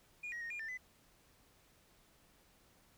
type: tone with pitch steps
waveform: sine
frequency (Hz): 2435 / 1894 / 1856 / 2414 / 1789 / 2010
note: D#7 / A#6 / A#6 / D7 / A6 / B6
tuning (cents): -38 / +27 / -8 / +47 / +28 / +30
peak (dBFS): -39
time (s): 0.23-0.776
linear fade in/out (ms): 10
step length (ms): 91
effects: tanh soft clip ceiling -39 dBFS + pink hiss -68 dBFS RMS until 2.97 s